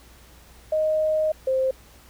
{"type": "tone pair in turn", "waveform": "sine", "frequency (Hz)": [622.3, 524.5], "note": ["D#5", "C5"], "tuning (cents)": [0, 4], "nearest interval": "minor third", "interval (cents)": 296, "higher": "first", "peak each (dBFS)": -19, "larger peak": "neither", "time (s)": [[0.72, 1.32], [1.47, 1.71]], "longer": "first", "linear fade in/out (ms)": 5, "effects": ["added 60 Hz sine -51 dBFS peak until 2.09 s", "pink hiss -52 dBFS RMS until 2.09 s"]}